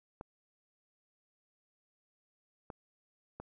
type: clicks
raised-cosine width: 1 ms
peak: -29 dBFS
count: 3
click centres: 0.211 / 2.702 / 3.4 s
effects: none